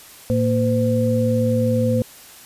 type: tone cluster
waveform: sine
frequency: 112.5 / 231.3 / 510 Hz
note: A2 / A#3 / C5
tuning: +39 / -13 / -44 cents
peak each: -20 dBFS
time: 0.3-2.02 s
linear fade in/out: 0 ms
effects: white hiss -43 dBFS RMS until 2.45 s + resampled to 32000 Hz